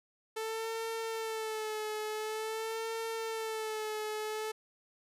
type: tone with vibrato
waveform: sawtooth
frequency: 440 Hz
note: A4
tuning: in tune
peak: -31 dBFS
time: 0.36-4.52 s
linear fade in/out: 10 ms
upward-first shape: sine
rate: 0.47 Hz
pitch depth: 47 cents each way
effects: resampled to 32000 Hz